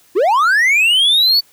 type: linear sweep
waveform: triangle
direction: up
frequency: 315.6 to 4544 Hz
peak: -8 dBFS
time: 0.15-1.41 s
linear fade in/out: 20 ms
effects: white hiss -51 dBFS RMS until 1.52 s